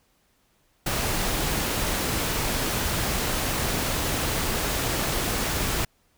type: noise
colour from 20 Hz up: pink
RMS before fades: -26 dBFS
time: 0.86-5.85 s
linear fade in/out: 5 ms
effects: pink hiss -66 dBFS RMS until 6.17 s